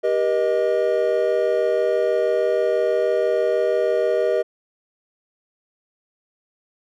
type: chord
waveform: triangle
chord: Eb major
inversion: first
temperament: equal with one note detuned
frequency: 392 / 478.2 / 622.3 Hz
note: G4 / Bb4 / Eb5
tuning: 0 / +44 / 0 cents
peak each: -21 / -19 / -19 dBFS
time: 0.03-4.43 s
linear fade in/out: 20 ms
effects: none